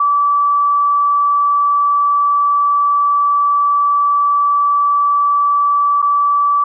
sine tone with dropouts, 1155 Hz, D6, 29 cents flat, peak -10 dBFS, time 0-6.64 s, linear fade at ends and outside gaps 5 ms, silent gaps 6.019-6.025 s, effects none

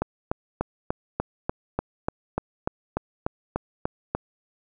click train, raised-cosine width 1 ms, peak -10 dBFS, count 15, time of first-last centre 0.02-4.15 s, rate 3.39 Hz, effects none

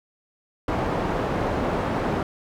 white low-pass noise, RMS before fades -25 dBFS, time 0.68-2.23 s, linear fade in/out 2 ms, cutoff 740 Hz, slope 12 dB/octave, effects none

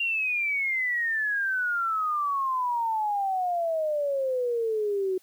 sine exponential sweep, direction down, 2794 to 368.2 Hz, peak -24 dBFS, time 0-5.18 s, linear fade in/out 5 ms, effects white hiss -61 dBFS RMS until 5.22 s

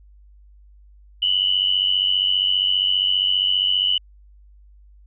sine tone pair together, 2930 / 3025 Hz, F#7 / F#7, -18 / +38 cents, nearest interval minor second, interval 56 cents, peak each -19 / -20 dBFS, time 1.22-3.98 s, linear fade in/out 5 ms, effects added 50 Hz sine -46 dBFS peak until 5.06 s

